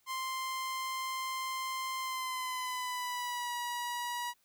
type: tone with pitch glide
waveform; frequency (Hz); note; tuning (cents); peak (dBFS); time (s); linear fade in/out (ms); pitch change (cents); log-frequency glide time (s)
sawtooth; 1046.5 to 965.2; C6 to B5; 0 to -40; -31; 0.06-4.34; 50; -140; 1.99-3.54
effects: white hiss -72 dBFS RMS until 4.44 s